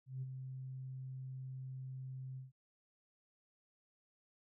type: tone with ADSR envelope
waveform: sine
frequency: 130.81 Hz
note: C3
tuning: in tune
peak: -37 dBFS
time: 0.06-2.52 s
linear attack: 160 ms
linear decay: 32 ms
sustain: -6 dB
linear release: 150 ms
effects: tanh soft clip ceiling -34 dBFS